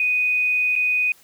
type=tone with dropouts; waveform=sine; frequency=2489 Hz; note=D#7; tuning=in tune; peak=-17 dBFS; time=0-1.12 s; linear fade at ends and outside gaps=2 ms; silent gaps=0.755-0.761 s; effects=white hiss -53 dBFS RMS until 1.23 s